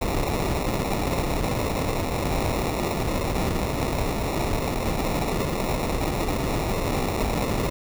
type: noise with sample-and-hold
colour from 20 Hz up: pink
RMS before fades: -25 dBFS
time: 0.01-7.7 s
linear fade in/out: 10 ms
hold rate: 1575 Hz
effects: none